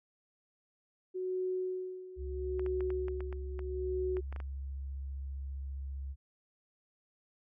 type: tone with tremolo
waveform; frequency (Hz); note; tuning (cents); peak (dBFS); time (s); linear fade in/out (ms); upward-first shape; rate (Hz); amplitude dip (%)
sine; 370; F#4; 0; -31; 1.14-4.21; 20; sine; 0.76; 80
type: tone with vibrato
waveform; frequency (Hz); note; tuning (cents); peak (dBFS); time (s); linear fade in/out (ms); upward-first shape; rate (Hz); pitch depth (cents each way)
sine; 68.2; C#2; -28; -37; 2.16-6.16; 50; sine; 15; 14
type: clicks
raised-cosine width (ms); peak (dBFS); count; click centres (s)
0.5; -31; 12; 2.595 / 2.663 / 2.807 / 2.904 / 3.083 / 3.206 / 3.327 / 3.592 / 4.169 / 4.326 / 4.362 / 4.402
effects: none